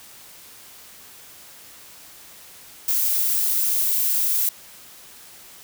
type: noise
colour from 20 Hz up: violet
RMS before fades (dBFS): -21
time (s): 2.88-4.49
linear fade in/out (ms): 2
effects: white hiss -45 dBFS RMS until 5.63 s